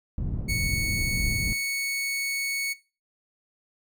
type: low-pass noise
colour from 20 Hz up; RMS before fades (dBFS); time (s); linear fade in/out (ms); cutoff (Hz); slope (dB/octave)
pink; -29; 0.18-1.53; 0; 180; 12
type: tone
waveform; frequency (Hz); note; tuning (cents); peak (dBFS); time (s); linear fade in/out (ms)
sawtooth; 2217; C#7; 0; -23; 0.48-2.74; 20
effects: noise-tail reverb RT60 0.3 s tail -18 dB re dry